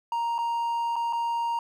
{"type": "tone with dropouts", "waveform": "triangle", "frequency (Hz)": 934, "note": "A#5", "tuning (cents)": 3, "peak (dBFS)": -23, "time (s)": [0.12, 1.59], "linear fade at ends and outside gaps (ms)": 2, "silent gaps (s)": [[0.382, 0.387], [0.958, 0.963], [1.127, 1.131]], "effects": []}